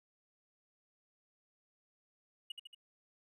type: tone with echo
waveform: triangle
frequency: 2890 Hz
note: F#7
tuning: 41 cents flat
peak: -38 dBFS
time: 2.5-2.52 s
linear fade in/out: 5 ms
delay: 76 ms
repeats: 3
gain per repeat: -4 dB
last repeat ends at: 2.748 s
effects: none